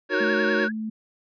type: tone with vibrato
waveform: sine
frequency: 1578 Hz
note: G6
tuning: 11 cents sharp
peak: -24 dBFS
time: 0.09-0.72 s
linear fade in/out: 50 ms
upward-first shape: sine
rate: 10 Hz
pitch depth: 140 cents each way
type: chord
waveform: square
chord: D# minor seventh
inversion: none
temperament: equal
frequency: 311.1 / 370 / 466.2 / 554.4 Hz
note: D#4 / F#4 / A#4 / C#5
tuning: 0 / 0 / 0 / 0 cents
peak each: -30 / -27 / -30 / -29 dBFS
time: 0.09-0.69 s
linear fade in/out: 50 ms
type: tone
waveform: sine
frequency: 218.4 Hz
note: A3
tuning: 13 cents flat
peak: -27 dBFS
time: 0.2-0.9 s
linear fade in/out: 10 ms
effects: resampled to 11025 Hz